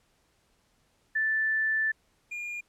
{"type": "tone pair in turn", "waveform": ["sine", "triangle"], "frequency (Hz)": [1760, 2418], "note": ["A6", "D7"], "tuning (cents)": [0, 50], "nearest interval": "perfect fourth", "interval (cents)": 550, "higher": "second", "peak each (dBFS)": [-24, -32], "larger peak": "first", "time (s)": [[1.15, 1.92], [2.31, 2.61]], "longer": "first", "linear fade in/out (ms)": 10, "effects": ["pink hiss -69 dBFS RMS until 2.68 s", "low-pass 11000 Hz 12 dB/octave"]}